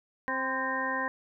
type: harmonic tone with a mistuned harmonic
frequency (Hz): 263.2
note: C4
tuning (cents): +10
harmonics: 1 / 2 / 3 / 4 / 6 / 7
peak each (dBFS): -38 / -37 / -39 / -33 / -36 / -33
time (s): 0.28-1.08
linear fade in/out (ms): 0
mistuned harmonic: 4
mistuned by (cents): -37
effects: none